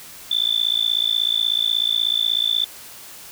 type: tone with amplitude modulation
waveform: sine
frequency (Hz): 3517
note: A7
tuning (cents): -1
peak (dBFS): -13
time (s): 0.31-2.65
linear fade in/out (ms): 5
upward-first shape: sine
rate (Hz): 56.4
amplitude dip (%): 100
effects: white hiss -40 dBFS RMS until 3.31 s